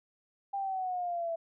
sine exponential sweep, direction down, 799 to 659.3 Hz, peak -31 dBFS, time 0.53-1.36 s, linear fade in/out 10 ms, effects none

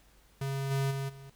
square tone with level steps, 136.7 Hz, C#3, 24 cents flat, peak -32 / -28 / -33 / -47 dBFS, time 0.41-1.3 s, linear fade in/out 5 ms, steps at 0.7 / 0.9 / 1.08 s, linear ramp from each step 20 ms, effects added 50 Hz sine -62 dBFS peak until 1.35 s + pink hiss -64 dBFS RMS until 1.35 s

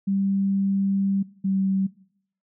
sine tone pair in turn, 196 / 192.74 Hz, G3 / G3, 0 / -29 cents, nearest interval unison, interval 29 cents, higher first, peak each -20 dBFS, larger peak neither, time 0.07-1.23 / 1.44-1.87 s, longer first, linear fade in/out 10 ms, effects noise-tail reverb RT60 0.7 s tail -21 dB re dry

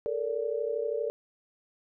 sine tone cluster, 434.9 / 467.4 / 579 Hz, A4 / A#4 / D5, -20 / +5 / -25 cents, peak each -33 / -31 / -34 dBFS, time 0.06-1.1 s, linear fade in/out 0 ms, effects none

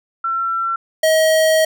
sine / square tone pair in turn, 1351 / 635 Hz, E6 / D#5, +42 / +35 cents, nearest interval octave + minor second, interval 1307 cents, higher first, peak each -17 / -12 dBFS, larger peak second, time 0.24-0.76 / 1.03-1.65 s, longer second, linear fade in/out 5 ms, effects none

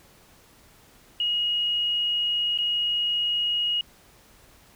sine tone with dropouts, 2885 Hz, F#7, 44 cents flat, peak -22 dBFS, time 1.2-3.81 s, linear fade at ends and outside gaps 2 ms, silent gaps 2.577-2.586 s, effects pink hiss -55 dBFS RMS until 4.75 s

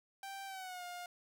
sawtooth tone with pitch glide, 783 to 709.8 Hz, G5 to F5, -2 to +28 cents, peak -40 dBFS, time 0.23-1.06 s, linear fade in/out 2 ms, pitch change -170 cents, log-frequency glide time 0.46-0.84 s, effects none

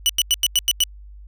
sawtooth tone bursts, 2960 Hz, F#7, in tune, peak -11 dBFS, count 7, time 0.06-0.837 s, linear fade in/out 0 ms, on 33 ms, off 91 ms, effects added 50 Hz sine -38 dBFS peak until 1.27 s

